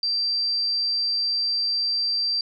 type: tone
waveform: sine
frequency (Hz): 4698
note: D8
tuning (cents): 0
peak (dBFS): -21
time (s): 0.03-2.41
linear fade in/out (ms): 2
effects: none